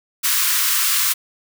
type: high-pass noise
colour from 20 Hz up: white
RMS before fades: -18 dBFS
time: 0.23-1.14 s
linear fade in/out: 20 ms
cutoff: 1000 Hz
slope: 96 dB/octave
effects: none